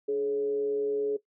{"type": "tone with frequency modulation", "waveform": "sine", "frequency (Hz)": 422, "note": "G#4", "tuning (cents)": 28, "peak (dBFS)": -25, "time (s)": [0.08, 1.17], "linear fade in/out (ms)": 10, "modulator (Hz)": 130, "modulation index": 0.32, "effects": ["noise-tail reverb RT60 0.1 s tail -17 dB re dry"]}